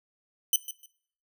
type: tone with echo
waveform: 5% pulse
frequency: 3025 Hz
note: F#7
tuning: 38 cents sharp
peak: -11 dBFS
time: 0.53-0.56 s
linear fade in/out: 2 ms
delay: 150 ms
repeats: 2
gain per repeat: -14 dB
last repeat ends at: 0.86 s
effects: noise-tail reverb RT60 0.6 s tail -20 dB re dry